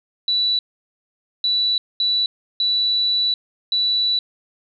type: tone bursts at uneven times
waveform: sine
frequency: 3951 Hz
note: B7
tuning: in tune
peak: -16 dBFS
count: 5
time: 0.28-0.59 / 1.44-1.78 / 2-2.26 / 2.6-3.34 / 3.72-4.19 s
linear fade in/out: 2 ms
effects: none